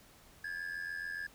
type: ring-modulated tone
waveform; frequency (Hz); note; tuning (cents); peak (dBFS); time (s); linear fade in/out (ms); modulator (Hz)
triangle; 1674; G#6; +13; -33; 0.44-1.27; 5; 43.5
effects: pink hiss -60 dBFS RMS until 1.34 s